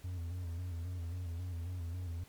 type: tone with vibrato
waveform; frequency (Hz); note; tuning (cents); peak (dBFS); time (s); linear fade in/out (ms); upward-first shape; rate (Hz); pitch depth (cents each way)
triangle; 87.31; F2; 0; -35; 0.04-2.24; 5; square; 3.7; 61
effects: pink hiss -61 dBFS RMS until 2.28 s + MP3 96 kbps